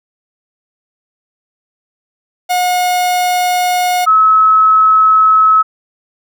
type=tone pair in turn; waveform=45% pulse / sine; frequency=722 / 1290.6 Hz; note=F#5 / E6; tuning=-43 / -37 cents; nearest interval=minor seventh; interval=1006 cents; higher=second; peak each=-11 / -5 dBFS; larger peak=second; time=2.49-4.06 / 4.06-5.63 s; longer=neither; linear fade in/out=20 ms; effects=none